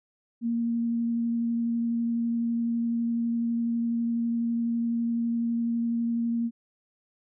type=tone with vibrato; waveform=sine; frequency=233.1 Hz; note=A#3; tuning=in tune; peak=-24 dBFS; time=0.41-6.51 s; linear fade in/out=50 ms; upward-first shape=triangle; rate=12 Hz; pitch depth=11 cents each way; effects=none